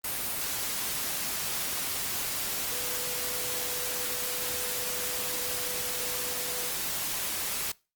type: tone in noise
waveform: sine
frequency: 493.9 Hz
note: B4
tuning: in tune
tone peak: -41 dBFS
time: 2.72-6.71 s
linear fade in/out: 5 ms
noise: white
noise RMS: -32 dBFS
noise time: 0.04-7.72 s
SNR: -12 dB
effects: noise-tail reverb RT60 0.3 s tail -23 dB re dry + Opus 32 kbps